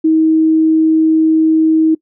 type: tone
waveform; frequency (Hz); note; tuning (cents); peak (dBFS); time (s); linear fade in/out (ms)
sine; 317.9; D#4; +37; -7; 0.04-1.95; 10
effects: noise-tail reverb RT60 0.1 s tail -21 dB re dry